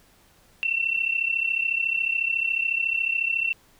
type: tone pair together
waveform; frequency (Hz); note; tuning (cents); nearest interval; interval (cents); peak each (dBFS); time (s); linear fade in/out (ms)
sine; 2691 / 2725; E7 / F7; +35 / -43; unison; 22; -24 / -26; 0.63-3.53; 0
effects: pink hiss -58 dBFS RMS until 3.79 s